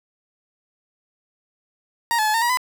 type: tone with pitch steps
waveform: 30% pulse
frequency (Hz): 935 / 861 / 856 / 912 / 957 / 1005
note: A#5 / A5 / A5 / A#5 / A#5 / B5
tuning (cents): +5 / -38 / -48 / -38 / +45 / +30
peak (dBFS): -15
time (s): 2.11-2.572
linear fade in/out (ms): 0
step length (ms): 77
effects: none